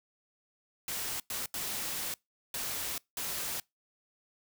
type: noise bursts at uneven times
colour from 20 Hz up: white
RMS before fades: -36 dBFS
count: 5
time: 0.88-1.2 / 1.3-1.46 / 1.54-2.14 / 2.54-2.98 / 3.17-3.6 s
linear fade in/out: 2 ms
effects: noise-tail reverb RT60 0.2 s tail -25 dB re dry